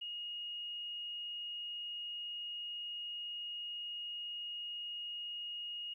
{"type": "tone", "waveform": "sine", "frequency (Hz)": 2869, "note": "F7", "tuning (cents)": 46, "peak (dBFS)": -40, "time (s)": [0.01, 5.94], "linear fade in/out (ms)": 10, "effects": ["13-bit"]}